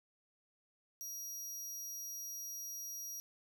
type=tone; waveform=sawtooth; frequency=5740 Hz; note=F8; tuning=47 cents sharp; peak=-40 dBFS; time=1.01-3.2 s; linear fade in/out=0 ms; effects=none